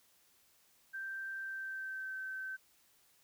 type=tone with pitch glide; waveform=sine; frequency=1568 to 1541.1 Hz; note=G6 to G6; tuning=0 to -30 cents; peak=-39 dBFS; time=0.93-2.57 s; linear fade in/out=20 ms; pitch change=-30 cents; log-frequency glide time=1.41-2.16 s; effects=white hiss -69 dBFS RMS until 3.23 s